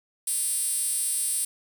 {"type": "tone with high-pass filter", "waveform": "5% pulse", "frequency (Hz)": 345.6, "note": "F4", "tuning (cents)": -18, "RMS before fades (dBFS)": -27, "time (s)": [0.27, 1.45], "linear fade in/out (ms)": 5, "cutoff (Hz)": 8800, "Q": 3.6, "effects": []}